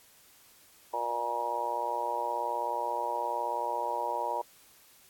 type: harmonic tone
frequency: 118.9 Hz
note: A#2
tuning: 35 cents sharp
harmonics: 3 / 4 / 5 / 6 / 7 / 8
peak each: -44 / -39 / -37 / -42 / -36 / -32 dBFS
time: 0.93-4.42 s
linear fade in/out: 10 ms
effects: white hiss -59 dBFS RMS until 5.09 s + AAC 64 kbps